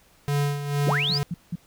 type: tone with tremolo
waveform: square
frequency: 143.7 Hz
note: D3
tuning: 37 cents flat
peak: -21 dBFS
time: 0.28-1.23 s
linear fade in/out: 0 ms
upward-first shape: sine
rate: 2.2 Hz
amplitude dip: 65%
type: linear sweep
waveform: sine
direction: up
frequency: 88 to 5260 Hz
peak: -22 dBFS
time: 0.86-1.19 s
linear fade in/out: 20 ms
type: tone bursts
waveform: sine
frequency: 171.3 Hz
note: F3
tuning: 33 cents flat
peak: -25 dBFS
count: 4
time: 0.88-1.556 s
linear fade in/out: 5 ms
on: 34 ms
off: 180 ms
effects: pink hiss -58 dBFS RMS until 1.66 s